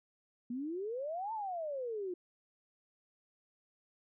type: exponential two-way sweep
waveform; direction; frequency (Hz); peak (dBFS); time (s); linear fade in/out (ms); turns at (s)
sine; up then down; 233.1 to 911 to 347.3; -36; 0.5-2.14; 5; 1.33
effects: none